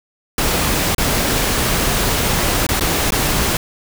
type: noise with dropouts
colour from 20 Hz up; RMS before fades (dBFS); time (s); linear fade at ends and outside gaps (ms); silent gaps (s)
pink; -17; 0.38-3.57; 2; 0.948-0.981 / 2.667-2.689 / 2.797-2.808 / 3.106-3.121
effects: none